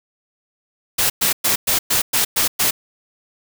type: noise bursts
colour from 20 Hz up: white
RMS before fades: -17 dBFS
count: 8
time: 0.98-2.71 s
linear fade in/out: 10 ms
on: 120 ms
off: 110 ms
effects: none